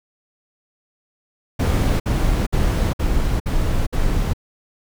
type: noise bursts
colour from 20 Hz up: brown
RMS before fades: -18 dBFS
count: 6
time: 1.59-4.335 s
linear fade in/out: 10 ms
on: 410 ms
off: 57 ms
effects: none